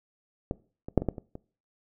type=clicks; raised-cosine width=2 ms; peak=-15 / -23 / -6 / -18 / -12 / -24 / -26 dBFS; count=7; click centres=0.511 / 0.885 / 0.977 / 1.02 / 1.087 / 1.182 / 1.354 s; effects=noise-tail reverb RT60 0.4 s tail -21 dB re dry